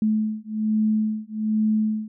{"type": "beating tone pair", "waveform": "sine", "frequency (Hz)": [215.4, 216.6], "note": ["A3", "A3"], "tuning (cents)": [-37, -27], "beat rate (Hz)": 1.2, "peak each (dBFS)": -23, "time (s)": [0.02, 2.08], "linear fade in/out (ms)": 2, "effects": []}